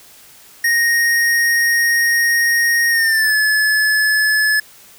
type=tone with pitch glide; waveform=square; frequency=1864.7 to 1719.8 Hz; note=A#6 to A6; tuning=0 to -40 cents; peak=-13 dBFS; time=0.64-4.6 s; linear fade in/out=5 ms; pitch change=-140 cents; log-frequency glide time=2.9-3.35 s; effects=white hiss -44 dBFS RMS until 4.98 s